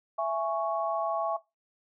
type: chord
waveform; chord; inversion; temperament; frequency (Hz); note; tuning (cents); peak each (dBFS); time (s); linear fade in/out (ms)
sine; C# minor; first; just; 665.2 / 831.5 / 1108.7; E5 / G#5 / C#6; +16 / +2 / 0; -29 / -33 / -32; 0.18-1.37; 10
effects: noise-tail reverb RT60 0.2 s tail -17 dB re dry